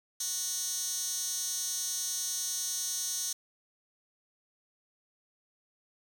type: tone with high-pass filter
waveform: 15% pulse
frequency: 370 Hz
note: F#4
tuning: in tune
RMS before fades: -34 dBFS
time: 0.2-3.33 s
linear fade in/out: 5 ms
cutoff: 6000 Hz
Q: 2.3
effects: none